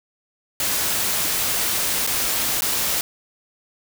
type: noise with dropouts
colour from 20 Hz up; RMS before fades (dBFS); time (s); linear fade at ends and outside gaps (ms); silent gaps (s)
white; -22; 0.6-3.01; 1; 2.066-2.073 / 2.608-2.62
effects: none